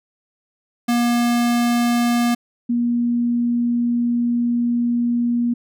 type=tone pair in turn; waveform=square / sine; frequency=238.7 / 238.7 Hz; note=A#3 / A#3; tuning=+41 / +41 cents; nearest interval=unison; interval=0 cents; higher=neither; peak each=-16 dBFS; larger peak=neither; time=0.88-2.35 / 2.69-5.54 s; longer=second; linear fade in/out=10 ms; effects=none